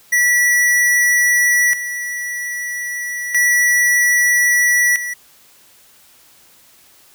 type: tone with tremolo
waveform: square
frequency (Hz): 1949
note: B6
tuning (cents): -23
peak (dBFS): -12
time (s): 0.12-5.14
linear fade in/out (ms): 10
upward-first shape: square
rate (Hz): 0.31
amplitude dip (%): 70
effects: white hiss -49 dBFS RMS until 7.14 s